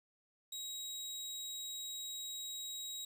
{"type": "tone", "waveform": "25% pulse", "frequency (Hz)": 3820, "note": "A#7", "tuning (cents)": 42, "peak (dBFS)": -38, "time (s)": [0.52, 3.05], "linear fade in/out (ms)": 5, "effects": ["11-bit"]}